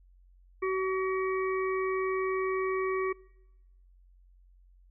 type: harmonic tone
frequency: 378.3 Hz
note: F#4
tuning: 38 cents sharp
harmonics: 1 / 3 / 5 / 6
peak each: -28 / -34 / -41 / -40 dBFS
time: 0.62-3.13 s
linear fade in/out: 10 ms
effects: noise-tail reverb RT60 1.0 s tail -25 dB re dry + added 45 Hz sine -56 dBFS peak until 4.9 s